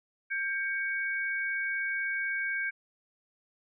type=tone pair together; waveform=sine; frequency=1584 / 2240 Hz; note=G6 / C#7; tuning=+18 / +18 cents; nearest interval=tritone; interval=600 cents; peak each=-31 / -33 dBFS; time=0.3-2.71 s; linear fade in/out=20 ms; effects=none